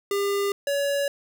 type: tone pair in turn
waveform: square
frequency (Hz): 401.1 / 564.8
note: G4 / C#5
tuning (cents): +40 / +32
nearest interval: tritone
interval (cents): 592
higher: second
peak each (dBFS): -23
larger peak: neither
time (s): 0.11-0.52 / 0.67-1.08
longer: neither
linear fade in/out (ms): 2
effects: none